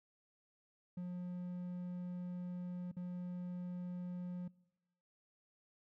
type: tone with dropouts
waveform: triangle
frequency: 178.6 Hz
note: F3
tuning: 39 cents sharp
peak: -38 dBFS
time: 0.97-4.48 s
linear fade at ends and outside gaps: 5 ms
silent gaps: 2.916-2.966 s
effects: noise-tail reverb RT60 0.9 s tail -23 dB re dry